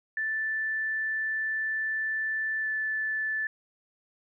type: tone with pitch glide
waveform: sine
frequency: 1760 to 1748.9 Hz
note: A6 to A6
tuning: 0 to -11 cents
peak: -27 dBFS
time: 0.17-3.47 s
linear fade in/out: 2 ms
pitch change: -11 cents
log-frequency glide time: 2.61-2.67 s
effects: none